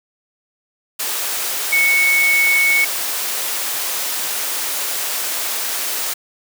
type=tone in noise; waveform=sine; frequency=2214 Hz; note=C#7; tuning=3 cents flat; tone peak=-12 dBFS; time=1.72-2.85 s; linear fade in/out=10 ms; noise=white; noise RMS=-22 dBFS; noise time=0.99-6.14 s; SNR=+7 dB; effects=high-pass 400 Hz 12 dB/octave